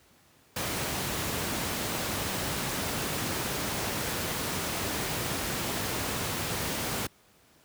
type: noise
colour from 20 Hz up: pink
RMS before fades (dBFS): -31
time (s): 0.56-7.07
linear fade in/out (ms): 5
effects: pink hiss -61 dBFS RMS until 7.64 s + high-pass 80 Hz 12 dB/octave